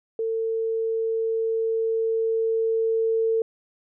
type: tone with level ramp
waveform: sine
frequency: 450 Hz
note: A4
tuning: 39 cents sharp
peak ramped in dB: -23 to -19 dBFS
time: 0.19-3.42 s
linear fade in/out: 2 ms
effects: none

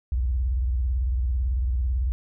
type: tone with vibrato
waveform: sine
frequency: 62.3 Hz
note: B1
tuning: 16 cents sharp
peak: -21 dBFS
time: 0.12-2.12 s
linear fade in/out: 0 ms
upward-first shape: square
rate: 18 Hz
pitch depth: 190 cents each way
effects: none

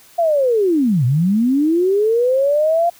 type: linear two-way sweep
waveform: sine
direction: down then up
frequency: 698.5 to 116.54 to 698.5 Hz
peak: -12 dBFS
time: 0.18-2.9 s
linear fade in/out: 10 ms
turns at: 1.05 s
effects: white hiss -47 dBFS RMS until 2.99 s

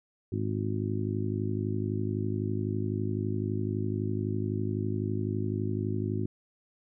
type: harmonic tone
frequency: 51.91 Hz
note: G#1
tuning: in tune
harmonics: 2 / 3 / 4 / 5 / 6 / 7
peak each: -31 / -39 / -36 / -36 / -38 / -36 dBFS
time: 0.32-6.26 s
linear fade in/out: 5 ms
effects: none

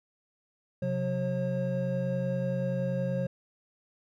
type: tone cluster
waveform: triangle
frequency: 131.4 / 181.9 / 540 Hz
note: C3 / F#3 / C#5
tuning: +8 / -29 / -45 cents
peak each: -30 dBFS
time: 0.82-3.27 s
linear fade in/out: 5 ms
effects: none

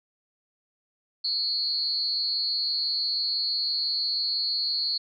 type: tone with amplitude modulation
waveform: sine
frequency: 4349 Hz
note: C#8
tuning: 34 cents flat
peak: -20 dBFS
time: 1.24-4.98 s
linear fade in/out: 10 ms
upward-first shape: sine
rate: 226 Hz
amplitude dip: 100%
effects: none

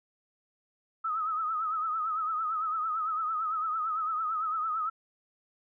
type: tone with vibrato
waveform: sine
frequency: 1279 Hz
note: D#6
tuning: 47 cents sharp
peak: -28 dBFS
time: 1.04-4.9 s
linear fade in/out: 10 ms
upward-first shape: triangle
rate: 8.9 Hz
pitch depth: 86 cents each way
effects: none

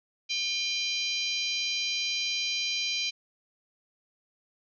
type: harmonic tone with a mistuned harmonic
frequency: 802 Hz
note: G5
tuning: 39 cents sharp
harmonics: 3 / 4 / 5 / 6 / 7 / 8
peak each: -33 / -34 / -33 / -35 / -38 / -42 dBFS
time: 0.29-3.11 s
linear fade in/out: 20 ms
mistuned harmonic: 4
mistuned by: -43 cents
effects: none

